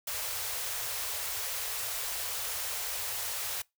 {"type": "band-stop noise", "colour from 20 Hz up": "white", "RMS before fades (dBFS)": -35, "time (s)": [0.07, 3.62], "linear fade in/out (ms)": 5, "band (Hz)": [120, 420], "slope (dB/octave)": 96, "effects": ["noise-tail reverb RT60 0.2 s tail -24 dB re dry"]}